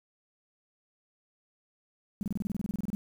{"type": "tone bursts", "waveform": "sine", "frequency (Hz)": 202, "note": "G#3", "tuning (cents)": -48, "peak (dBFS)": -28, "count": 16, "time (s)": [2.21, 2.95], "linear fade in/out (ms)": 0, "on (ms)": 20, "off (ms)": 28, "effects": ["9-bit"]}